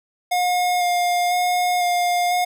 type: tone with vibrato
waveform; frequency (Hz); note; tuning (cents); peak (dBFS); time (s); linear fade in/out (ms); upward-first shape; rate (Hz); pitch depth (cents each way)
square; 713; F5; +36; -18; 0.31-2.45; 10; square; 1; 12
effects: none